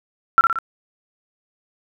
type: tone with echo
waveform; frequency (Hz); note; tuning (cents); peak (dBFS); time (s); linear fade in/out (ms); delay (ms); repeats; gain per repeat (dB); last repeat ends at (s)
sine; 1353; E6; +45; -7; 0.38-0.41; 0; 59; 3; -5; 0.587
effects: none